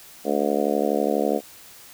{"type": "harmonic tone", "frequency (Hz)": 72.2, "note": "D2", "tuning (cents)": -29, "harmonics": [3, 4, 5, 6, 7, 8, 9, 10], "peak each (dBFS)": [-28, -27, -31, -26, -26, -29, -29, -30], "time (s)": [0.24, 1.41], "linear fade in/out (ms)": 50, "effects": ["white hiss -46 dBFS RMS until 1.93 s"]}